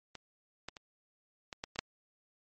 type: clicks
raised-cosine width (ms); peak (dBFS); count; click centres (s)
0.2; -27 / -23 / -30 / -24 / -20 / -25 / -14; 7; 0.153 / 0.686 / 0.768 / 1.528 / 1.639 / 1.759 / 1.79
effects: MP3 32 kbps